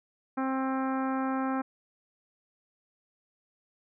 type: harmonic tone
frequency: 264.5 Hz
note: C4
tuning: 19 cents sharp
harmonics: 1 / 2 / 3 / 4 / 5 / 6 / 7 / 8 / 9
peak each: -29 / -38 / -35 / -38 / -38 / -43 / -50 / -54 / -53 dBFS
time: 0.37-1.62 s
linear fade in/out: 10 ms
effects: none